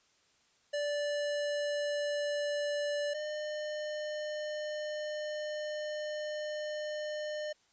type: tone pair in turn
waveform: square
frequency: 584 / 604.7 Hz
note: D5 / D#5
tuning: -10 / -50 cents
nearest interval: minor second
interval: 60 cents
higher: second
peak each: -32 / -36 dBFS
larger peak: first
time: 0.73-3.14 / 3.14-7.53 s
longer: second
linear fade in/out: 10 ms
effects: white hiss -69 dBFS RMS until 7.72 s + resampled to 16000 Hz